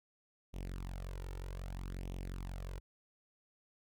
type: tone with flanger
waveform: sawtooth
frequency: 45.58 Hz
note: F#1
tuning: 25 cents flat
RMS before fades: -43 dBFS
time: 0.53-2.8 s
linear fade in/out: 20 ms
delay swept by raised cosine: 0.32 to 2.22 ms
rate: 0.63 Hz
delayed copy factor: +0.7
effects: none